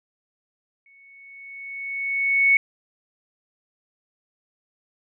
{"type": "tone with exponential growth", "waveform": "sine", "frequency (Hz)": 2215, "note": "C#7", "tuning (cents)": -2, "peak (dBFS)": -12, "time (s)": [0.86, 2.57], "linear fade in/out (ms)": 2, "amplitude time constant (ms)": 370, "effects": []}